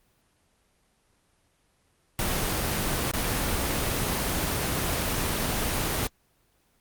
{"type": "noise with dropouts", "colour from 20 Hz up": "pink", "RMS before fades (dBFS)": -27, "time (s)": [2.19, 6.07], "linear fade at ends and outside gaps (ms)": 1, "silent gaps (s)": [3.114, 3.136], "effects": ["pink hiss -67 dBFS RMS until 6.8 s", "Opus 24 kbps"]}